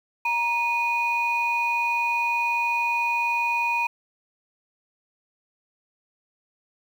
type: tone pair together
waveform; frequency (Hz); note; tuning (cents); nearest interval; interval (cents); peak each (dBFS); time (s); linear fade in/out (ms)
sine; 941.4 / 2475; A#5 / D#7; +17 / -10; octave + perfect fourth; 1673; -23; 0.25-3.87; 5
effects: tanh soft clip ceiling -15 dBFS + 8-bit